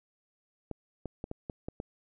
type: clicks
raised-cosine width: 2 ms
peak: -23 dBFS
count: 7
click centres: 0.713 / 1.057 / 1.241 / 1.314 / 1.498 / 1.685 / 1.801 s
effects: none